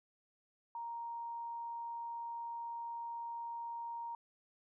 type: tone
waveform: sine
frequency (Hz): 934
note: A#5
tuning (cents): +3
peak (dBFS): -40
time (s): 0.75-4.15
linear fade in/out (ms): 2
effects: none